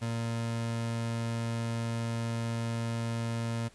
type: tone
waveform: 30% pulse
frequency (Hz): 115.6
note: A#2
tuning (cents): -14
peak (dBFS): -28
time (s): 0.01-3.69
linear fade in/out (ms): 20
effects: pink hiss -59 dBFS RMS until 3.74 s + resampled to 24000 Hz